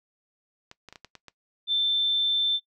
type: clicks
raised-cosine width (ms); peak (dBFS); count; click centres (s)
0.2; -26; 7; 0.714 / 0.887 / 0.926 / 0.958 / 1.047 / 1.153 / 1.283
type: tone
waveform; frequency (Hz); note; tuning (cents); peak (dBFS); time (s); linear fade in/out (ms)
sine; 3550; A7; +15; -21; 1.67-2.6; 50
effects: noise-tail reverb RT60 0.1 s tail -19 dB re dry